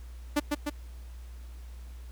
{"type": "tone with echo", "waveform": "sawtooth", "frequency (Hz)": 293.4, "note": "D4", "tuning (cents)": -2, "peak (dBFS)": -19, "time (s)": [0.36, 0.4], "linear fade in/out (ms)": 10, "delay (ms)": 150, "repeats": 2, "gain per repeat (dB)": -3, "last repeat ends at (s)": 0.7, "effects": ["added 60 Hz sine -41 dBFS peak until 2.11 s", "pink hiss -59 dBFS RMS until 2.11 s"]}